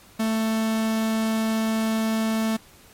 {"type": "tone", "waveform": "45% pulse", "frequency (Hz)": 221.4, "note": "A3", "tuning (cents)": 11, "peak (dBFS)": -21, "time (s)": [0.19, 2.57], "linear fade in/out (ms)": 10, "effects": ["pink hiss -51 dBFS RMS until 2.93 s", "MP3 64 kbps"]}